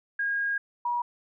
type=tone pair in turn; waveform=sine; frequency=1630 / 961.4 Hz; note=G#6 / B5; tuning=-33 / -47 cents; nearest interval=major sixth; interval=914 cents; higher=first; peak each=-25 dBFS; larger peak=neither; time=0.19-0.58 / 0.85-1.02 s; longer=first; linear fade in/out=5 ms; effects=none